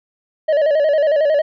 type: tone with vibrato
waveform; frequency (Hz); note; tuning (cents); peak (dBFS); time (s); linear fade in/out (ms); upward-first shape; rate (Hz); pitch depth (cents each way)
triangle; 599; D5; +34; -10; 0.48-1.42; 10; square; 11; 81
effects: resampled to 11025 Hz